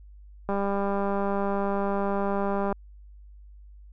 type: click train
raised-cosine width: 1 ms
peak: -15 dBFS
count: 446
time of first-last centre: 0.49-2.726 s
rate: 199 Hz
effects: added 50 Hz sine -45 dBFS peak until 3.92 s